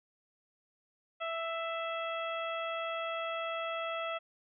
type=harmonic tone with a mistuned harmonic; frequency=659.3 Hz; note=E5; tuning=in tune; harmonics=1 / 2 / 3 / 4 / 5; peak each=-37 / -38 / -45 / -43 / -46 dBFS; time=1.2-4.19 s; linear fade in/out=20 ms; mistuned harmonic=3; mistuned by=+19 cents; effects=none